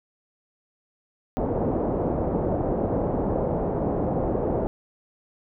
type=low-pass noise; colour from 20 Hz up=white; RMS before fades=-25 dBFS; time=1.37-4.67 s; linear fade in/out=0 ms; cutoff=650 Hz; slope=24 dB/octave; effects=none